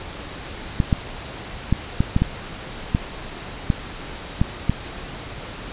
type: clicks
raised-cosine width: 5 ms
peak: -4 dBFS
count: 10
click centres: 0.802 / 0.928 / 1.726 / 2.005 / 2.164 / 2.22 / 2.949 / 3.702 / 4.415 / 4.696 s
effects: pink hiss -34 dBFS RMS until 5.72 s + resampled to 8000 Hz